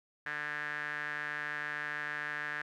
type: tone with band-pass filter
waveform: sawtooth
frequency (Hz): 148.9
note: D3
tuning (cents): +24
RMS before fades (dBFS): -38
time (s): 0.26-2.62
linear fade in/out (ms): 5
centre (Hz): 1700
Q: 7.3
effects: none